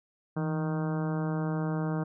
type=harmonic tone with a mistuned harmonic; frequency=155.56 Hz; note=D#3; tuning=in tune; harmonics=1 / 2 / 3 / 4 / 5 / 6 / 7 / 8 / 9 / 10; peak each=-29 / -35 / -39 / -41 / -43 / -45 / -46 / -47 / -48 / -49 dBFS; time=0.36-2.04 s; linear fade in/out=10 ms; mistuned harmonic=1; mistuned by=+69 cents; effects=none